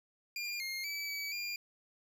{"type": "tone with pitch steps", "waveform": "25% pulse", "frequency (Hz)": [2402, 2132, 2300, 2284, 2400], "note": ["D7", "C7", "D7", "D7", "D7"], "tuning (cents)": [38, 32, -37, -49, 37], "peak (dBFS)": -33, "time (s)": [0.36, 1.56], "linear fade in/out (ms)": 2, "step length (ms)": 240, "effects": []}